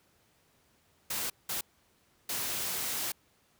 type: noise bursts at uneven times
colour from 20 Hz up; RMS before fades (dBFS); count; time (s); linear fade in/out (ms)
white; -34; 3; 1.1-1.3 / 1.49-1.61 / 2.29-3.12; 5
effects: pink hiss -68 dBFS RMS until 3.59 s + high-pass 60 Hz 12 dB/octave